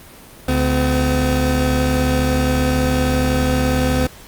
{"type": "tone pair together", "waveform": "25% pulse", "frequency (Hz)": [71.93, 254.7], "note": ["D2", "C4"], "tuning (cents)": [-35, -46], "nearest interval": "octave + minor seventh", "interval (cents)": 2189, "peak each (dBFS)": -14, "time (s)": [0.48, 4.07], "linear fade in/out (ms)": 5, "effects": ["pink hiss -41 dBFS RMS until 4.27 s", "Opus 32 kbps"]}